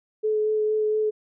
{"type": "tone with vibrato", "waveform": "sine", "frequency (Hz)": 429.3, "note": "A4", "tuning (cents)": -43, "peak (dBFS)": -20, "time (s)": [0.23, 1.11], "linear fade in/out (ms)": 20, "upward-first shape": "sine", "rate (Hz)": 4.3, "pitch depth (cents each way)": 11, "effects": []}